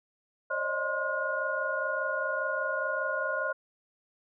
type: tone cluster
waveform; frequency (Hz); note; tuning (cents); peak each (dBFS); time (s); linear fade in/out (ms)
sine; 540 / 602 / 627 / 1052 / 1436; C#5 / D5 / D#5 / C6 / F6; -45 / +43 / +13 / +9 / +48; -35 / -37 / -37 / -36 / -31; 0.5-3.53; 10
effects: none